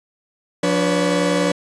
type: tone cluster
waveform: 40% pulse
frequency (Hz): 177.5 / 291.8 / 491.6 / 563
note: F3 / D4 / B4 / C#5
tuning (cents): +28 / -11 / -8 / +27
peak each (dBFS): -21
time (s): 0.63-1.52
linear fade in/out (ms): 5
effects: resampled to 22050 Hz + 8-bit